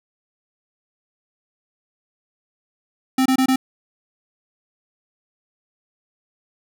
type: tone bursts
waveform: square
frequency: 261.6 Hz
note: C4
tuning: in tune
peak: -15 dBFS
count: 4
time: 3.18-3.56 s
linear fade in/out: 5 ms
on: 77 ms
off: 24 ms
effects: none